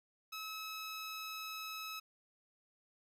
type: tone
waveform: 15% pulse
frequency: 1290 Hz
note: E6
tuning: 38 cents flat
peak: -36 dBFS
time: 0.32-2 s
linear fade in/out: 10 ms
effects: none